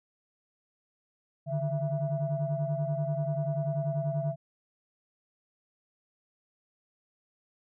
sine tone cluster, 143.7 / 154 / 666 Hz, D3 / D#3 / E5, -37 / -17 / +18 cents, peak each -30 / -32 / -32 dBFS, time 1.46-4.36 s, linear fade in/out 50 ms, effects tanh soft clip ceiling -21 dBFS

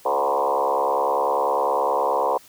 sine tone with frequency modulation, 741 Hz, F#5, 2 cents sharp, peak -18 dBFS, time 0.05-2.38 s, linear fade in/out 10 ms, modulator 69.7 Hz, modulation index 4.4, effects white hiss -50 dBFS RMS until 2.48 s

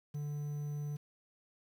triangle tone with quantisation, 146.83 Hz, D3, in tune, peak -34 dBFS, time 0.14-0.97 s, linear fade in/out 10 ms, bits 10, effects none

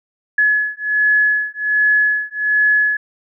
sine beating tone pair, 1700 / 1701.3 Hz, G#6 / G#6, +40 / +41 cents, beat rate 1.3 Hz, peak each -16 dBFS, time 0.38-2.97 s, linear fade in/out 5 ms, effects none

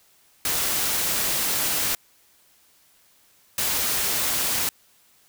white noise bursts at uneven times, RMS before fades -24 dBFS, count 2, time 0.45-1.95 / 3.58-4.69 s, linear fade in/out 2 ms, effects white hiss -59 dBFS RMS until 5.28 s

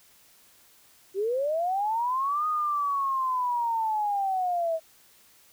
sine linear two-way sweep, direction up then down, 370 to 1244.5 to 637 Hz, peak -24 dBFS, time 1.14-4.8 s, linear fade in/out 50 ms, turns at 2.47 s, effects white hiss -58 dBFS RMS until 5.52 s

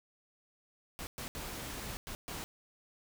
pink noise bursts at uneven times, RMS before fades -42 dBFS, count 5, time 0.99-1.07 / 1.18-1.28 / 1.35-1.97 / 2.07-2.15 / 2.28-2.44 s, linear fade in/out 0 ms, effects none

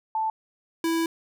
sine / square tone pair in turn, 880 / 329.6 Hz, A5 / E4, 0 / 0 cents, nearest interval octave + perfect fourth, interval 1700 cents, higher first, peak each -23 dBFS, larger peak neither, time 0.15-0.3 / 0.84-1.06 s, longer second, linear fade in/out 2 ms, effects none

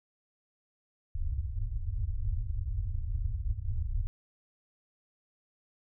pink low-pass noise, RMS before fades -32 dBFS, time 1.15-4.07 s, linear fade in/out 0 ms, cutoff 110 Hz, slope 96 dB/octave, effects none

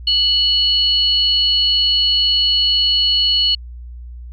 sine tone pair together, 2960 / 4338 Hz, F#7 / C#8, 0 / -38 cents, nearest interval perfect fifth, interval 662 cents, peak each -15 dBFS, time 0.07-3.55 s, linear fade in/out 5 ms, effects added 60 Hz sine -30 dBFS peak until 4.32 s

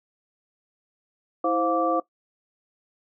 sine tone cluster, 326.5 / 524 / 707 / 1165 Hz, E4 / C5 / F5 / D6, -17 / +2 / +21 / -14 cents, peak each -26 dBFS, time 1.44-2 s, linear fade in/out 5 ms, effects noise-tail reverb RT60 0.1 s tail -18 dB re dry

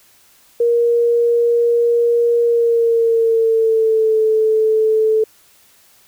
sine tone with pitch glide, 471.5 to 437.4 Hz, A#4 to A4, +20 to -10 cents, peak -11 dBFS, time 0.6-5.24 s, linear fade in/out 5 ms, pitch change -130 cents, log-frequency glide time 2.41-4.19 s, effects white hiss -51 dBFS RMS until 6.07 s

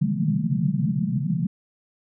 pink band-pass noise, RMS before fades -23 dBFS, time 0.01-1.47 s, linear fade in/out 10 ms, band 130 to 220 Hz, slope 96 dB/octave, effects none

